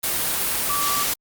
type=tone in noise; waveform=sine; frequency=1158 Hz; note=D6; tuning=25 cents flat; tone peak=-24 dBFS; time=0.69-1.04 s; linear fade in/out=10 ms; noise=white; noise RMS=-23 dBFS; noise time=0.03-1.14 s; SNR=-4 dB; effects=Opus 32 kbps